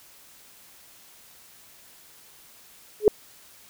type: tone with exponential growth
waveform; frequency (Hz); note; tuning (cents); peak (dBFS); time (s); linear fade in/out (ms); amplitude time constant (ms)
sine; 421.7; G#4; +26; -7; 3-3.08; 1; 17
effects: white hiss -52 dBFS RMS until 3.69 s